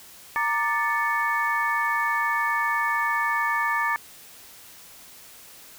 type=tone cluster; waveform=sine; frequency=929 / 1182 / 1756 / 2218 Hz; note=A#5 / D6 / A6 / C#7; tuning=-6 / +11 / -4 / 0 cents; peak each=-27 / -27 / -25 / -32 dBFS; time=0.36-3.96 s; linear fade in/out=0 ms; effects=white hiss -47 dBFS RMS until 5.78 s